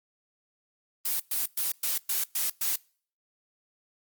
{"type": "noise bursts", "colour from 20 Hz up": "blue", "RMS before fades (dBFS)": -28, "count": 7, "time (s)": [1.05, 2.76], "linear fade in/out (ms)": 5, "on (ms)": 150, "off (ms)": 110, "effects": ["noise-tail reverb RT60 0.5 s tail -26 dB re dry", "Opus 24 kbps"]}